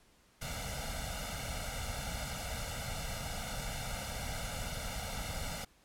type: noise with comb filter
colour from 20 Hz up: pink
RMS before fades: -39 dBFS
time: 0.41-5.65 s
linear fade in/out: 10 ms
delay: 1.4 ms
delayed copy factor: +0.95
effects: pink hiss -66 dBFS RMS until 5.84 s + low-pass 12000 Hz 12 dB/octave